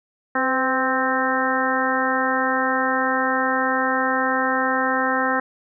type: harmonic tone with a mistuned harmonic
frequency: 261.6 Hz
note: C4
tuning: in tune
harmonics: 1 / 2 / 3 / 4 / 5 / 6 / 7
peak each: -26 / -26 / -26 / -26 / -26 / -26 / -26 dBFS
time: 0.35-5.4 s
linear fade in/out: 5 ms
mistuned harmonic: 2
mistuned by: -31 cents
effects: none